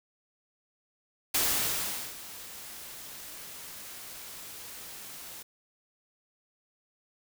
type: noise with ADSR envelope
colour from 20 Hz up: white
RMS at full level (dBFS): -26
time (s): 1.34-5.43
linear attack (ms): 8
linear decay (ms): 790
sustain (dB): -18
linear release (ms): 10
effects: none